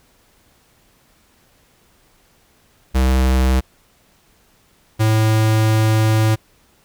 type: tone pair in turn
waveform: square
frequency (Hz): 64.7 / 109.63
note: C2 / A2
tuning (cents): -19 / -6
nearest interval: major sixth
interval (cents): 913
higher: second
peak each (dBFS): -13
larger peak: neither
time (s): 2.94-3.61 / 4.99-6.36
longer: second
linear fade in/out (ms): 20
effects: pink hiss -56 dBFS RMS until 6.84 s